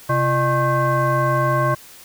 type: tone with frequency modulation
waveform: sine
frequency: 606 Hz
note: D#5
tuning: 46 cents flat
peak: -15 dBFS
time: 0.09-1.75 s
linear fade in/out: 10 ms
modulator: 474 Hz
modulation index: 1.6
effects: white hiss -43 dBFS RMS until 2.04 s